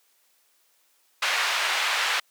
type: band-pass noise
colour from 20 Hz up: white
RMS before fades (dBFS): -25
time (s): 1.22-2.2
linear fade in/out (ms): 5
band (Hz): 920 to 2800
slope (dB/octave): 12
effects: white hiss -65 dBFS RMS until 2.3 s + high-pass 400 Hz 12 dB/octave